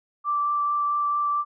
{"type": "tone with vibrato", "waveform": "sine", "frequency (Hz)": 1170, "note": "D6", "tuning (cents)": -7, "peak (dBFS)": -21, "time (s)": [0.24, 1.45], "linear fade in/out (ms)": 50, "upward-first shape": "triangle", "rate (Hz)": 4.5, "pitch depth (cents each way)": 9, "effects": []}